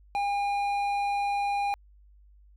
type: tone with hard clipping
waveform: sine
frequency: 808 Hz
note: G#5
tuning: 48 cents flat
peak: -27 dBFS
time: 0.15-1.74 s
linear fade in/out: 0 ms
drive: 8 dB
effects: added 50 Hz sine -53 dBFS peak until 2.56 s